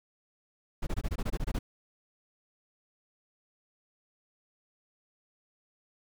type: noise bursts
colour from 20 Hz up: brown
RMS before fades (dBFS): -30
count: 11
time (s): 0.82-1.59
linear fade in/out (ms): 10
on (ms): 50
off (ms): 22
effects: none